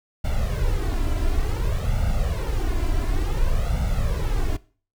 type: noise with flanger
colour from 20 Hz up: brown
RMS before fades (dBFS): -22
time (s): 0.24-4.57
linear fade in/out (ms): 10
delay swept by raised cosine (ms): 1.4 to 3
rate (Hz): 0.56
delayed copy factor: +0.75
effects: noise-tail reverb RT60 0.4 s tail -20 dB re dry